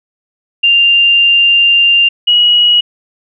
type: tone pair in turn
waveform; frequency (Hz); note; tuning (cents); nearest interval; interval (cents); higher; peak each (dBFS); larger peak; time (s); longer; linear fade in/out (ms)
sine; 2791 / 2908; F7 / F#7; -2 / -31; minor second; 71; second; -5; neither; 0.63-2.09 / 2.27-2.81; first; 10
effects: none